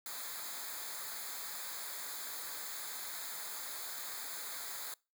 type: noise with comb filter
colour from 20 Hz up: white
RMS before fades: -43 dBFS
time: 0.06-4.94 s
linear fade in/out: 2 ms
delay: 0.35 ms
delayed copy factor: -0.85
effects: noise-tail reverb RT60 0.3 s tail -25 dB re dry